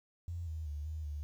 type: tone with pitch steps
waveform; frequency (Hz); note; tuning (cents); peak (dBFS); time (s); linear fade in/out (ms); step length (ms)
sine; 85.9 / 79.4 / 73.7 / 78.2 / 73.8; F2 / D#2 / D2 / D#2 / D2; -28 / +36 / +7 / +9 / +9; -37; 0.28-1.23; 0; 190
effects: 11-bit